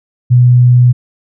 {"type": "tone", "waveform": "sine", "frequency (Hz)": 123.47, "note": "B2", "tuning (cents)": 0, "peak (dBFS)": -3, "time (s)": [0.3, 0.93], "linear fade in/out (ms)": 20, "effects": []}